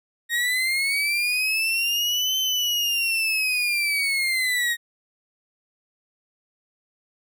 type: linear two-way sweep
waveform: 35% pulse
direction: up then down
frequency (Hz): 1864.7 to 3082 to 1864.7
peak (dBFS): -19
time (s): 0.29-4.77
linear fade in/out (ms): 50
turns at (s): 2.38
effects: none